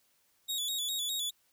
sawtooth tone with vibrato, 3604 Hz, A7, 41 cents sharp, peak -29 dBFS, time 0.48-1.31 s, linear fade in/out 20 ms, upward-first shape square, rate 4.9 Hz, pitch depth 78 cents each way, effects white hiss -71 dBFS RMS until 1.52 s

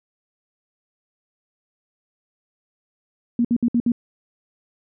sine tone bursts, 237.6 Hz, A#3, 33 cents sharp, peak -15 dBFS, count 5, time 3.39-3.919 s, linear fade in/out 2 ms, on 57 ms, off 61 ms, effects none

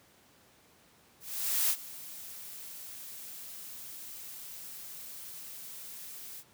blue noise with ADSR envelope, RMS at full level -27 dBFS, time 1.2-6.44 s, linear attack 500 ms, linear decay 58 ms, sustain -18 dB, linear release 54 ms, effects pink hiss -62 dBFS RMS until 6.53 s + high-pass 100 Hz 12 dB/octave

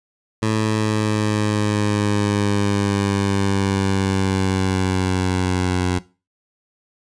15% pulse exponential sweep, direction down, 109.3 to 90.4 Hz, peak -11 dBFS, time 0.42-5.99 s, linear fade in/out 10 ms, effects noise-tail reverb RT60 0.3 s tail -18 dB re dry + resampled to 22050 Hz

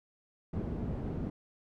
white low-pass noise, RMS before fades -36 dBFS, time 0.53-1.3 s, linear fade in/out 5 ms, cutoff 220 Hz, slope 12 dB/octave, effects none

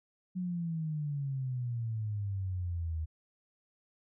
sine exponential sweep, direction down, 185 to 77.9 Hz, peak -32 dBFS, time 0.35-3.06 s, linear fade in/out 20 ms, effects none

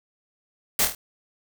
white noise with echo, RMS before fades -21 dBFS, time 0.79-0.85 s, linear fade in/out 2 ms, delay 25 ms, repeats 4, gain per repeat -5 dB, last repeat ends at 0.95 s, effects none

